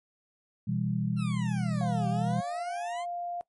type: chord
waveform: sine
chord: E minor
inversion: second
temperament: equal with one note detuned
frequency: 123.47 / 164.81 / 199.08 Hz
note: B2 / E3 / G3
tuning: 0 / 0 / +27 cents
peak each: -31 dBFS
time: 0.67-2.41 s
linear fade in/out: 10 ms
type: exponential two-way sweep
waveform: 20% pulse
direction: down then up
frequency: 1396.9 to 383.7 to 1085 Hz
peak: -35 dBFS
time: 1.16-3.06 s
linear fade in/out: 50 ms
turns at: 2.08 s
type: tone with pitch glide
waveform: sine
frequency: 704 to 699.5 Hz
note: F5 to F5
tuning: +14 to +3 cents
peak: -32 dBFS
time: 1.81-3.41 s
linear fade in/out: 0 ms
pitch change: -11 cents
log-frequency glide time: 1.93-3.13 s
effects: noise-tail reverb RT60 0.1 s tail -21 dB re dry + MP3 48 kbps